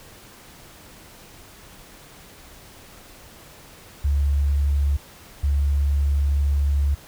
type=tone pair in turn; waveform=sine; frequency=71 / 71 Hz; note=C#2 / C#2; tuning=+42 / +42 cents; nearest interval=unison; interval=0 cents; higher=neither; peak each=-17 dBFS; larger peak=neither; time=4.04-4.97 / 5.43-6.95 s; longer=second; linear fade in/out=10 ms; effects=pink hiss -46 dBFS RMS until 7.07 s